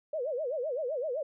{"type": "tone with vibrato", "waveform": "sine", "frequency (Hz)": 554.4, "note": "C#5", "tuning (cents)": 0, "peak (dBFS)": -30, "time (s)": [0.13, 1.23], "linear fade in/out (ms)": 5, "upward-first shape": "sine", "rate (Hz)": 7.8, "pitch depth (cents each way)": 260, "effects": []}